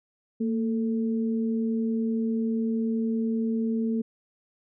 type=tone pair together; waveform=sine; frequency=227.6 / 441.2 Hz; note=A#3 / A4; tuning=-41 / +5 cents; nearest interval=major seventh; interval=1146 cents; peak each=-24 / -33 dBFS; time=0.4-4.02 s; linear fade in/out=10 ms; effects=none